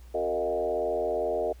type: tone with frequency modulation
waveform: sine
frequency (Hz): 536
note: C5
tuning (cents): +42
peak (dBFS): -25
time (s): 0.14-1.53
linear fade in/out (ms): 10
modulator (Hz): 82.5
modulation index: 2
effects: added 60 Hz sine -45 dBFS peak until 1.6 s + pink hiss -60 dBFS RMS until 1.6 s